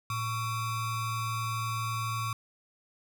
square ring-modulated tone, 617 Hz, D#5, 15 cents flat, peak -28 dBFS, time 0.1-2.33 s, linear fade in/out 2 ms, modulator 503 Hz, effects none

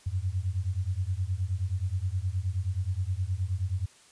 sine beating tone pair, 88.4 / 97.9 Hz, F2 / G2, +22 / -2 cents, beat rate 9.5 Hz, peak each -30 dBFS, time 0.06-3.86 s, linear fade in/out 10 ms, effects white hiss -57 dBFS RMS until 4.11 s + resampled to 22050 Hz

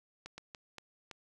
slowing click train, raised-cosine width 0.2 ms, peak -28 dBFS, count 5, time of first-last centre 0.26-1.112 s, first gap 120 ms, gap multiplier 1.4, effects 11-bit

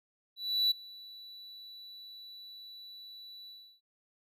triangle tone with ADSR envelope, 3951 Hz, B7, in tune, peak -22 dBFS, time 0.36-3.81 s, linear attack 350 ms, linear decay 12 ms, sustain -23 dB, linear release 330 ms, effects none

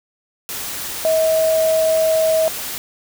sine tone in noise, 640 Hz, D#5, 49 cents sharp, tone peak -13 dBFS, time 1.05-2.48 s, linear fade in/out 0 ms, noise white, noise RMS -27 dBFS, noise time 0.49-2.78 s, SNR +11 dB, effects none

